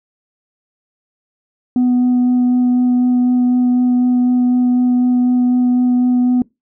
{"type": "tone with vibrato", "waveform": "sine", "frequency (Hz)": 248.2, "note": "B3", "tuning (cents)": 9, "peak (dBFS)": -8, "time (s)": [1.76, 6.42], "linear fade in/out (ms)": 2, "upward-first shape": "sine", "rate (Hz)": 4, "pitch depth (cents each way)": 8, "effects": ["noise-tail reverb RT60 0.2 s tail -24 dB re dry", "tanh soft clip ceiling -9 dBFS"]}